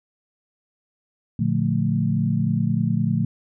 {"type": "chord", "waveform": "sine", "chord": "Bb major seventh", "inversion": "none", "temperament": "equal with one note detuned", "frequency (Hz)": [116.54, 146.83, 176.44, 220], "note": ["Bb2", "D3", "F3", "A3"], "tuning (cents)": [0, 0, 18, 0], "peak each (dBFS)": -24, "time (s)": [1.39, 3.25], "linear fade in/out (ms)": 5, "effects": []}